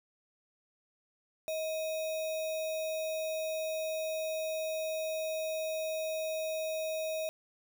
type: tone with sample-and-hold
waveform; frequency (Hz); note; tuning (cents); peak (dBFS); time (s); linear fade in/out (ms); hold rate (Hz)
sine; 633; D#5; +30; -32; 1.48-7.29; 0; 3150
effects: none